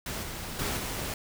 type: noise with level steps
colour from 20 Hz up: pink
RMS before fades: -35 / -38 / -31 / -34 dBFS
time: 0.06-1.14 s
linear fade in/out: 2 ms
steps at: 0.23 / 0.59 / 0.77 s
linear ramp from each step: 2 ms
effects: none